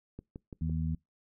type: click train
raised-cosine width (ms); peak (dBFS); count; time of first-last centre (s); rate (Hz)
3; -29; 4; 0.19-0.697; 5.92
type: harmonic tone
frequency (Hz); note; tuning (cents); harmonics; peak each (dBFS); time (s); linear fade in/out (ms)
80.1; E2; -49; 1 / 2 / 3; -33 / -32 / -39; 0.61-0.95; 5
effects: noise-tail reverb RT60 0.2 s tail -25 dB re dry